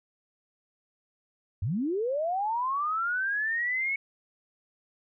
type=linear sweep; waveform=sine; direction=up; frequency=79.8 to 2217 Hz; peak=-26 dBFS; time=1.62-3.96 s; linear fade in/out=5 ms; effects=none